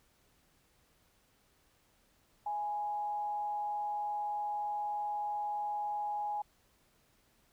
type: tone with frequency modulation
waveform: sine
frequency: 830.6 Hz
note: G#5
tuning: in tune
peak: -33 dBFS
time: 2.46-6.42 s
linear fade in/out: 5 ms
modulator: 162 Hz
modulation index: 0.21
effects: pink hiss -70 dBFS RMS until 7.52 s